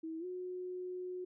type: tone with pitch glide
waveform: sine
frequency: 322.5 to 364.1 Hz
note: E4 to F#4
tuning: -38 to -28 cents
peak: -39 dBFS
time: 0.03-1.25 s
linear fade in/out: 10 ms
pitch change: +210 cents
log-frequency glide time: 0.19-0.25 s
effects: none